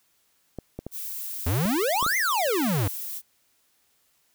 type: clicks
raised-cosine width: 2 ms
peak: -20 dBFS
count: 6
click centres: 0.587 / 0.79 / 0.866 / 1.655 / 2.027 / 2.064 s
type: noise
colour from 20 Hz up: violet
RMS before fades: -34 dBFS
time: 0.91-3.22 s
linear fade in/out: 50 ms
type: exponential two-way sweep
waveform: square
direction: up then down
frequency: 76.7 to 2163 to 88.9 Hz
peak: -23 dBFS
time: 1.46-2.88 s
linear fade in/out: 5 ms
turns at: 2.17 s
effects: white hiss -67 dBFS RMS until 4.34 s